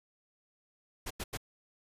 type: noise bursts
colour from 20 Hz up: pink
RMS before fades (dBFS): -37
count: 3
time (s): 1.06-1.374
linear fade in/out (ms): 10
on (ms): 46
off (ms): 88
effects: resampled to 32000 Hz